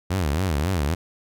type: tone with vibrato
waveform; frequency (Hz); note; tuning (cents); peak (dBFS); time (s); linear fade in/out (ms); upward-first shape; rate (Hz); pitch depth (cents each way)
sawtooth; 82.41; E2; 0; -17; 0.1-0.95; 10; sine; 3.7; 280
effects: none